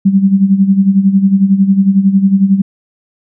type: tone with tremolo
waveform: sine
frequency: 194.8 Hz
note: G3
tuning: 11 cents flat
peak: -3 dBFS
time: 0.05-2.62 s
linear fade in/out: 10 ms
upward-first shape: sine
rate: 11 Hz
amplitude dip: 70%
effects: none